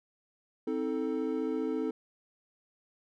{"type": "chord", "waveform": "triangle", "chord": "A diminished", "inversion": "first", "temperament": "equal with one note detuned", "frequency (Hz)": [261.6, 316.4, 440], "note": ["C4", "Eb4", "A4"], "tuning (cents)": [0, 29, 0], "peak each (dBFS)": -32, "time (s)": [0.67, 1.91], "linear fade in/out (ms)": 5, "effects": []}